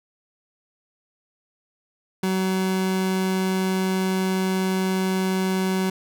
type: tone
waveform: 30% pulse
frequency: 188.2 Hz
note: F#3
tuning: 30 cents sharp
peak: -18 dBFS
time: 2.23-5.9 s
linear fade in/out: 5 ms
effects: none